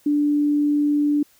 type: tone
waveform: sine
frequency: 293.1 Hz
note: D4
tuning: 3 cents flat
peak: -16 dBFS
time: 0.06-1.23 s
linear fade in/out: 5 ms
effects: white hiss -57 dBFS RMS until 1.39 s